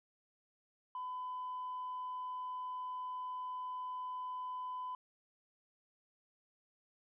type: tone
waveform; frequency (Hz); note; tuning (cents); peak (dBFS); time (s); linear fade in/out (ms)
sine; 1006; B5; +32; -38; 0.95-4.95; 2
effects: tanh soft clip ceiling -36 dBFS